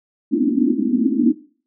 pink band-pass noise, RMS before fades -17 dBFS, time 0.31-1.33 s, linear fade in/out 20 ms, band 220 to 330 Hz, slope 96 dB/octave, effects noise-tail reverb RT60 0.4 s tail -17 dB re dry

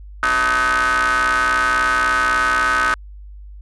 40% pulse ring-modulated tone, 123.47 Hz, B2, in tune, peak -11 dBFS, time 0.23-2.94 s, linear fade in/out 0 ms, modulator 1390 Hz, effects added 50 Hz sine -34 dBFS peak until 3.61 s + resampled to 24000 Hz

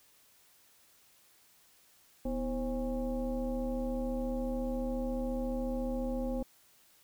sine tone with frequency modulation, 246.9 Hz, B3, in tune, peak -31 dBFS, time 2.25-6.43 s, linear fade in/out 5 ms, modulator 284 Hz, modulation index 1.2, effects white hiss -64 dBFS RMS until 7.03 s

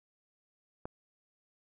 click, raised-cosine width 1 ms, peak -25 dBFS, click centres 0.855 s, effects none

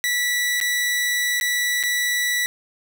sawtooth tone with dropouts, 1956 Hz, B6, 17 cents flat, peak -16 dBFS, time 0.04-2.46 s, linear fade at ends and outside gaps 0 ms, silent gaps 0.602-0.612 / 1.4-1.411 / 1.829-1.836 s, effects none

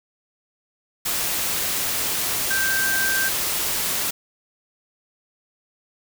sine tone in noise, 1568 Hz, G6, in tune, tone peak -21 dBFS, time 2.5-3.29 s, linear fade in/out 10 ms, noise white, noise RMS -24 dBFS, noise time 1.05-4.11 s, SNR 0 dB, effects none

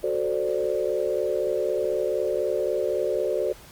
sine chord, D dominant seventh, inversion first, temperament equal, 370 / 440 / 523.3 / 587.3 Hz, F#4 / A4 / C5 / D5, 0 / 0 / 0 / 0 cents, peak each -28 dBFS, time 0.03-3.53 s, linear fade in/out 10 ms, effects pink hiss -48 dBFS RMS until 3.71 s + Opus 32 kbps

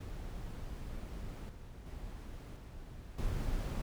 brown noise with level steps, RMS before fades -43 / -49 / -45 / -48 / -36 dBFS, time 0-3.82 s, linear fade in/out 10 ms, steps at 1.49 / 1.86 / 2.56 / 3.18 s, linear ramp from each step 5 ms, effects none

